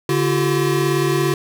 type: tone cluster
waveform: square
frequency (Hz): 143.8 / 342.4 / 379.9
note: D3 / F4 / F#4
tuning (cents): -36 / -34 / +46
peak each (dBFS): -21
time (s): 0.09-1.34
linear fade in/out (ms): 2
effects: none